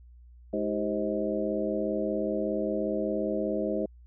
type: harmonic tone with a mistuned harmonic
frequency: 105.1 Hz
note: G#2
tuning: 21 cents sharp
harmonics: 2 / 3 / 4 / 5 / 6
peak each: -33 / -33 / -33 / -33 / -33 dBFS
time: 0.53-3.86 s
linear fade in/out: 5 ms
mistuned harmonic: 4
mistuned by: -120 cents
effects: added 60 Hz sine -49 dBFS peak until 4.06 s